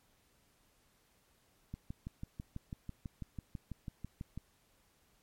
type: click train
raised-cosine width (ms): 5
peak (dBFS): -29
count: 17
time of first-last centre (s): 1.74-4.376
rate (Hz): 6.07
effects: pink hiss -71 dBFS RMS until 5.22 s + MP3 64 kbps